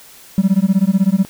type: tone with tremolo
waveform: triangle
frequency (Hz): 192.9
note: G3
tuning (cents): -28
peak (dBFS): -4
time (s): 0.38-1.25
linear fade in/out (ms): 0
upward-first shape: sine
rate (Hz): 16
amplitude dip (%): 100
effects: tanh soft clip ceiling -4 dBFS + white hiss -42 dBFS RMS until 1.29 s